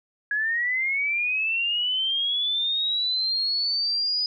sine linear sweep, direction up, 1661.2 to 4978 Hz, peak -22 dBFS, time 0.31-4.26 s, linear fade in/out 2 ms, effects none

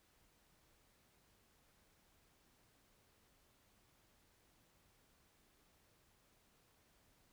silence, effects pink hiss -73 dBFS RMS until 7.32 s

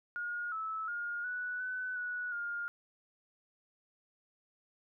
sine tone with pitch steps, 1432 / 1305 / 1422 / 1478 / 1504 / 1470 / 1413 Hz, F6 / E6 / F6 / F#6 / F#6 / F#6 / F6, +43 / -18 / +31 / -2 / +28 / -12 / +20 cents, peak -35 dBFS, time 0.16-2.68 s, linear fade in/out 0 ms, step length 360 ms, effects none

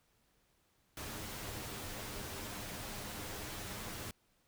pink noise with comb filter, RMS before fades -44 dBFS, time 0.97-4.11 s, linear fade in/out 2 ms, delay 9.8 ms, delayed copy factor +0.5, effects pink hiss -74 dBFS RMS until 4.47 s

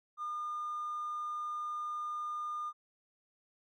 sine tone with hard clipping, 1212 Hz, D#6, 46 cents flat, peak -36 dBFS, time 0.17-2.73 s, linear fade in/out 50 ms, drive 1 dB, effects none

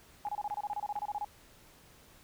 sine tone bursts, 830.6 Hz, G#5, in tune, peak -32 dBFS, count 16, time 0.25-1.247 s, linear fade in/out 2 ms, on 37 ms, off 27 ms
click train, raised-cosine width 0.5 ms, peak -33 dBFS, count 4, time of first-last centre 0.27-0.963 s, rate 4.33 Hz
effects pink hiss -59 dBFS RMS until 2.23 s

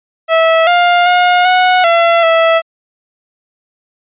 sawtooth tone with pitch steps, 652 / 704 / 716 / 734 / 676 / 657 Hz, E5 / F5 / F5 / F#5 / E5 / E5, -19 / +14 / +43 / -14 / +43 / -6 cents, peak -3 dBFS, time 0.28-2.62 s, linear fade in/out 50 ms, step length 390 ms, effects resampled to 8000 Hz

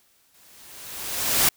white noise with exponential growth, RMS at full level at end -17 dBFS, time 0.34-1.49 s, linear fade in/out 5 ms, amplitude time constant 250 ms, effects white hiss -62 dBFS RMS until 1.56 s

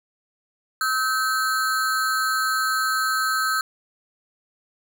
square ring-modulated tone, 1418 Hz, F6, 26 cents sharp, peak -18 dBFS, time 0.81-3.61 s, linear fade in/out 2 ms, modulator 130 Hz, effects none

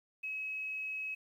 sine tone with quantisation, 2561 Hz, D#7, 49 cents sharp, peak -36 dBFS, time 0.23-1.15 s, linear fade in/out 10 ms, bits 11, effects none

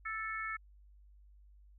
harmonic tone, 440 Hz, A4, in tune, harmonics 3 / 4 / 5, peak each -40 / -41 / -42 dBFS, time 0.05-0.57 s, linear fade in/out 10 ms, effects added 50 Hz sine -57 dBFS peak until 1.78 s

